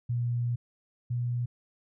sine tone pair in turn, 120.2 / 121.32 Hz, B2 / B2, -46 / -30 cents, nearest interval unison, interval 16 cents, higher second, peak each -26 / -27 dBFS, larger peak first, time 0.09-0.56 / 1.1-1.46 s, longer first, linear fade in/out 10 ms, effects none

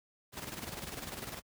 pink noise with tremolo, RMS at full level -40 dBFS, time 0.32-1.42 s, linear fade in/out 50 ms, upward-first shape square, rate 20 Hz, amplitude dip 55%, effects high-pass 60 Hz 12 dB/octave

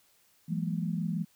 sine tone cluster, 167.4 / 186.7 / 206.8 / 232.8 Hz, E3 / F#3 / G#3 / A#3, +27 / +16 / -7 / -2 cents, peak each -31 / -38 / -35 / -39 dBFS, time 0.48-1.25 s, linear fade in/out 20 ms, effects white hiss -66 dBFS RMS until 1.35 s

